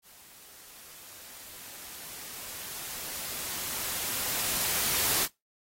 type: noise with level ramp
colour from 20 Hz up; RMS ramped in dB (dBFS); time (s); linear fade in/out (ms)
white; -54 to -26; 0.02-5.28; 50
effects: noise-tail reverb RT60 0.2 s tail -22 dB re dry + AAC 48 kbps